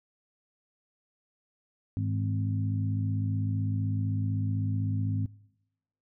harmonic tone with a mistuned harmonic, 51.91 Hz, G#1, in tune, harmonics 2 / 3 / 4 / 5, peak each -28 / -37 / -39 / -36 dBFS, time 1.97-5.26 s, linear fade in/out 0 ms, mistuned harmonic 3, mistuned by +43 cents, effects noise-tail reverb RT60 0.9 s tail -23 dB re dry

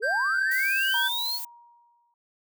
sine linear sweep, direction up, 392 to 4435 Hz, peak -27 dBFS, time 0-1.4 s, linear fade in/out 50 ms
triangle tone with vibrato, 1568 Hz, G6, in tune, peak -22 dBFS, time 0.02-1.09 s, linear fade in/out 20 ms, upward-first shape sine, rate 1.7 Hz, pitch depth 17 cents each way
violet noise, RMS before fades -35 dBFS, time 0.51-1.45 s, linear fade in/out 5 ms
sine tone with exponential decay, 947 Hz, A#5, 27 cents sharp, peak -28 dBFS, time 0.94-2.14 s, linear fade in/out 2 ms, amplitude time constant 260 ms
effects none

